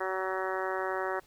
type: harmonic tone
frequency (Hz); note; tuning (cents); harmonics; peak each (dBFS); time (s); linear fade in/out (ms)
188.5; F#3; +32; 2 / 3 / 4 / 5 / 6 / 7 / 8 / 9 / 10; -35 / -37 / -38 / -39 / -40 / -40 / -41 / -42 / -42; 0-1.2; 10
effects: pink hiss -62 dBFS RMS until 1.26 s